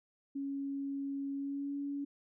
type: tone with pitch glide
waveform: sine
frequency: 277.2 to 282.7 Hz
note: C#4 to C#4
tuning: 0 to +34 cents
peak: -35 dBFS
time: 0.35-2.05 s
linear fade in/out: 10 ms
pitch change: +34 cents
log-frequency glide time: 1.34-1.76 s
effects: none